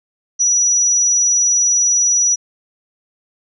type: tone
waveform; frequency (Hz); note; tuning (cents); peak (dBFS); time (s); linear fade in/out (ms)
sine; 5860; F#8; -18; -11; 0.39-2.36; 20
effects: none